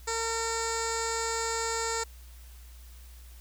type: tone with low-pass filter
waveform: 15% pulse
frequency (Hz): 455.1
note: A#4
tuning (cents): -42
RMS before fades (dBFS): -31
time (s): 0.07-2.04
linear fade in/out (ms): 10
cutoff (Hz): 7100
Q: 5.2
effects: added 60 Hz sine -46 dBFS peak until 3.4 s + white hiss -57 dBFS RMS until 3.4 s